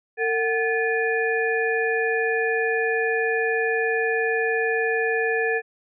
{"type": "tone cluster", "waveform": "sine", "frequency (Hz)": [453.3, 745, 1731, 2440], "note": ["A#4", "F#5", "A6", "D#7"], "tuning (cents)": [-48, 12, -29, -34], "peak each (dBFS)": [-23, -30, -24, -31], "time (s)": [0.17, 5.62], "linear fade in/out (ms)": 50, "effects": []}